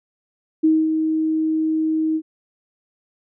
sine tone with ADSR envelope, 315.9 Hz, D#4, 26 cents sharp, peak -11 dBFS, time 0.63-2.22 s, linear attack 16 ms, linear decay 230 ms, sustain -6 dB, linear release 62 ms, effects none

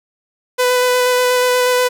sawtooth tone with vibrato, 498.9 Hz, B4, 17 cents sharp, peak -8 dBFS, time 0.58-1.89 s, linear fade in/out 20 ms, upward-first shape square, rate 8.3 Hz, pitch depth 9 cents each way, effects none

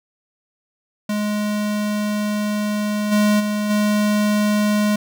square tone with level steps, 209.2 Hz, G#3, 13 cents sharp, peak -20 / -14 / -20 / -16 dBFS, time 1.09-4.96 s, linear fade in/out 5 ms, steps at 3.11 / 3.39 / 3.69 s, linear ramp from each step 20 ms, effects none

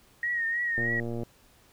sine tone with vibrato, 1875 Hz, A#6, 10 cents sharp, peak -26 dBFS, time 0.23-1 s, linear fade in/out 2 ms, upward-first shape triangle, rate 3.2 Hz, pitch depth 63 cents each way
click train, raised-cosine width 2 ms, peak -22 dBFS, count 54, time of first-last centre 0.78-1.233 s, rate 117 Hz
effects pink hiss -60 dBFS RMS until 1.72 s

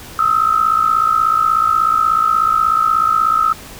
sine tone pair together, 1266 / 1322.5 Hz, D#6 / E6, +30 / +5 cents, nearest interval minor second, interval 75 cents, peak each -14 dBFS, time 0.19-3.53 s, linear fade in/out 2 ms, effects pink hiss -35 dBFS RMS until 3.79 s

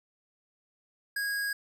square tone, 1644 Hz, G#6, 18 cents flat, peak -30 dBFS, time 1.16-1.53 s, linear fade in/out 5 ms, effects none

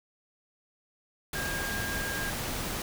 sine tone in noise, 1617 Hz, G#6, 47 cents flat, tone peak -34 dBFS, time 1.35-2.3 s, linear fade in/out 2 ms, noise pink, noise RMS -34 dBFS, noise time 1.33-2.82 s, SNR -3 dB, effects none

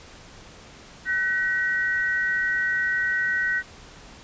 sine tone pair together, 1510 / 1904.1 Hz, F#6 / A#6, +35 / +36 cents, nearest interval major third, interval 401 cents, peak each -24 dBFS, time 1.05-3.63 s, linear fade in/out 50 ms, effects pink hiss -46 dBFS RMS until 4.23 s + resampled to 16000 Hz

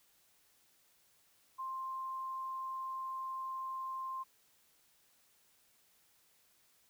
sine tone, 1052 Hz, C6, 9 cents sharp, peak -38 dBFS, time 1.58-4.24 s, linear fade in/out 20 ms, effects white hiss -70 dBFS RMS until 6.89 s

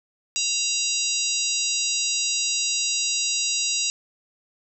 harmonic tone with a mistuned harmonic, 960 Hz, B5, 49 cents flat, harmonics 3 / 4 / 5 / 6 / 7 / 8, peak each -29 / -29 / -29 / -29 / -29 / -29 dBFS, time 0.36-3.9 s, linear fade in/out 0 ms, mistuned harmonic 3, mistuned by -68 cents, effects none

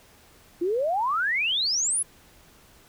sine exponential sweep, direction up, 329.6 to 10970 Hz, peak -22 dBFS, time 0.61-2.03 s, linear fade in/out 10 ms, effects pink hiss -55 dBFS RMS until 2.88 s

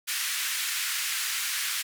pink band-pass noise, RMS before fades -30 dBFS, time 0.07-1.83 s, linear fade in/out 20 ms, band 1600 to 16000 Hz, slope 24 dB/octave, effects none

